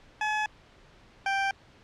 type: tone pair in turn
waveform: 20% pulse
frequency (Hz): 852 / 784.5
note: G#5 / G5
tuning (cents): +44 / +1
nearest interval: minor second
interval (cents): 143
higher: first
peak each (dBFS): -21 / -20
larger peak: second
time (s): 0.21-0.46 / 1.26-1.51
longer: neither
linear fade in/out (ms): 2
effects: pink hiss -56 dBFS RMS until 1.83 s + low-pass 4000 Hz 12 dB/octave